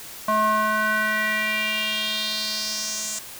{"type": "tone with band-pass filter sweep", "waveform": "square", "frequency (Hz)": 215, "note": "A3", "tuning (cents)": -40, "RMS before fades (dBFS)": -24, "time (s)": [0.28, 3.19], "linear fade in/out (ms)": 5, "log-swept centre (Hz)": [960, 7400], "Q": 3.6, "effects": ["white hiss -39 dBFS RMS until 3.39 s"]}